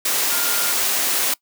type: tone in noise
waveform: sine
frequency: 1411 Hz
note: F6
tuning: 17 cents sharp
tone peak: -29 dBFS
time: 0.31-0.72 s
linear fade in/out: 5 ms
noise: white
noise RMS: -20 dBFS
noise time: 0.05-1.34 s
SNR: -12 dB
effects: noise-tail reverb RT60 0.1 s tail -22 dB re dry + high-pass 300 Hz 12 dB/octave